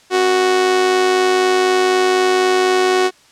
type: tone with amplitude modulation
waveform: sawtooth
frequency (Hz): 370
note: F#4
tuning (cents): 0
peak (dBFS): -6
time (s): 0.1-3.11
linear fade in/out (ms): 50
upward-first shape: sine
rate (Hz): 104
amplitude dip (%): 45
effects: white hiss -49 dBFS RMS until 3.31 s + low-pass 7000 Hz 12 dB/octave